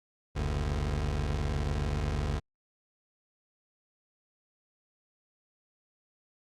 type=tone pair together; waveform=25% pulse; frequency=46.25 / 73.42 Hz; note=F#1 / D2; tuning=0 / 0 cents; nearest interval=minor sixth; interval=800 cents; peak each=-29 / -27 dBFS; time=0.35-2.4 s; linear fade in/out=20 ms; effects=low-pass 7000 Hz 12 dB/octave + Opus 48 kbps

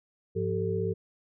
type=tone cluster; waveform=sine; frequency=100.9 / 174.4 / 388.8 / 444.3 Hz; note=G#2 / F3 / G4 / A4; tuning=-49 / -2 / -14 / +17 cents; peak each=-32 / -34 / -32 / -31 dBFS; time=0.35-0.94 s; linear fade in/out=20 ms; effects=none

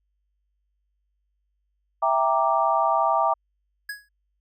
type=chord; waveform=sine; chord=E half-diminished seventh; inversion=none; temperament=equal with one note detuned; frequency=659.3 / 790.4 / 932.3 / 1174.7 Hz; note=E5 / G5 / Bb5 / D6; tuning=0 / +14 / 0 / 0 cents; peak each=-24 dBFS; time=2.02-3.34 s; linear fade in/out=10 ms
type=tone with exponential decay; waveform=square; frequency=1668 Hz; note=G#6; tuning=7 cents sharp; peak=-28 dBFS; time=3.89-4.09 s; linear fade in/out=5 ms; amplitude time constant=42 ms
effects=added 50 Hz sine -70 dBFS peak until 4.4 s

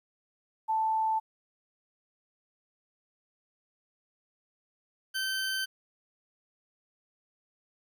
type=tone pair in turn; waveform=sine / 20% pulse; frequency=881 / 1544.6 Hz; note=A5 / G6; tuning=+2 / -26 cents; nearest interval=minor seventh; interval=972 cents; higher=second; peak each=-25 dBFS; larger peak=neither; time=0.68-1.2 / 5.14-5.66 s; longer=neither; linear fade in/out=20 ms; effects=11-bit

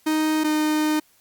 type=tone pair in turn; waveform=45% pulse; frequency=311.1 / 306.6 Hz; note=D#4 / D#4; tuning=0 / -25 cents; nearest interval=unison; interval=25 cents; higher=first; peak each=-19 dBFS; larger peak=neither; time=0.06-0.44 / 0.44-1 s; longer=second; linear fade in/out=10 ms; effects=white hiss -59 dBFS RMS until 1.2 s + Opus 48 kbps

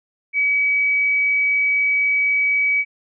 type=tone; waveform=sine; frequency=2276 Hz; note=C#7; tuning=45 cents sharp; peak=-15 dBFS; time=0.33-2.85 s; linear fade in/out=50 ms; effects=none

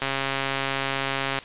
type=click train; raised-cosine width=0.3 ms; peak=-9 dBFS; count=187; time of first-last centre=0.02-1.388 s; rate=136 Hz; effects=white hiss -42 dBFS RMS until 1.44 s + resampled to 8000 Hz

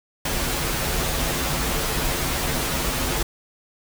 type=noise with comb filter; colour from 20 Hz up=pink; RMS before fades=-24 dBFS; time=0.25-3.23 s; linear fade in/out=5 ms; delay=10 ms; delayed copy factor=-0.65; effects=none

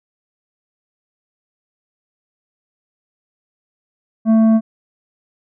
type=tone with tanh clipping; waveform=sine; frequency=222.2 Hz; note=A3; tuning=17 cents sharp; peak=-10 dBFS; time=4.25-4.61 s; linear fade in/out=50 ms; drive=8 dB; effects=none

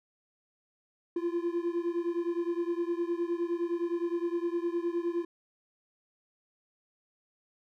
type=beating tone pair; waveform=triangle; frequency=340.1 / 349.8 Hz; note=F4 / F4; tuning=-46 / +3 cents; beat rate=9.7 Hz; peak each=-29 / -31 dBFS; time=1.16-5.25 s; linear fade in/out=5 ms; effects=none

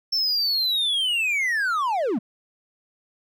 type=linear sweep; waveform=triangle; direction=down; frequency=5400 to 186.5 Hz; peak=-19 dBFS; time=0.12-2.19 s; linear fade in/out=10 ms; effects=none

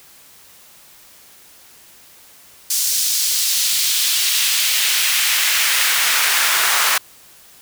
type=noise with high-pass filter sweep; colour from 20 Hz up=pink; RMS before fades=-17 dBFS; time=2.7-6.98 s; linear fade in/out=5 ms; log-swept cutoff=5800 to 1200 Hz; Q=1.2; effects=white hiss -46 dBFS RMS until 7.61 s

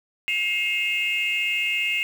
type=tone cluster; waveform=sine; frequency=2137 / 2580 / 2795 Hz; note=C7 / E7 / F7; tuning=+36 / -38 / +1 cents; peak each=-25 / -25 / -25 dBFS; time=0.28-2.03 s; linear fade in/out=0 ms; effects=tanh soft clip ceiling -15 dBFS + 7-bit

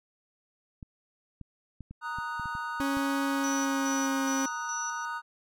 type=clicks; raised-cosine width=5 ms; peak=-30 dBFS; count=10; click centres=0.828 / 1.413 / 1.807 / 1.91 / 2.186 / 2.397 / 2.457 / 2.552 / 2.801 / 2.97 s
type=chord; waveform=triangle; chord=D# minor; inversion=second; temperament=equal; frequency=932.3 / 1244.5 / 1480 Hz; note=A#5 / D#6 / F#6; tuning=0 / 0 / 0 cents; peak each=-35 dBFS; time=2.01-5.22 s; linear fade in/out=50 ms
type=tone with pitch glide; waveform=40% pulse; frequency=276.5 to 269.6 Hz; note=C#4 to C#4; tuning=-4 to -48 cents; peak=-27 dBFS; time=2.8-4.46 s; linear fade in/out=5 ms; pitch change=-44 cents; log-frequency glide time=3.27-4.25 s
type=tone with tremolo; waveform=sine; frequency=5920 Hz; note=F#8; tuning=in tune; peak=-34 dBFS; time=3.44-5.05 s; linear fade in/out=0 ms; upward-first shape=square; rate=2.4 Hz; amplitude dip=65%
effects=none

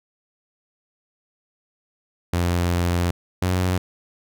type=tone pair in turn; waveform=sawtooth; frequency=87.31 / 91.38 Hz; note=F2 / F#2; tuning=0 / -21 cents; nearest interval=minor second; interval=79 cents; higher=second; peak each=-15 dBFS; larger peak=neither; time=2.33-3.11 / 3.42-3.78 s; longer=first; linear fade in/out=5 ms; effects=none

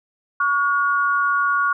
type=tone pair together; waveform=sine; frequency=1127 / 1435.2 Hz; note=C#6 / F6; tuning=+28 / +47 cents; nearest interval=major third; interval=419 cents; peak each=-19 dBFS; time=0.4-1.73 s; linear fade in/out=5 ms; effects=none

